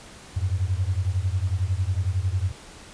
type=beating tone pair; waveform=sine; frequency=88.3 / 99.3 Hz; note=F2 / G2; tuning=+20 / +23 cents; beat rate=11 Hz; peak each=-24 / -25 dBFS; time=0.36-2.52 s; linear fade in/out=10 ms; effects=pink hiss -45 dBFS RMS until 2.93 s + resampled to 22050 Hz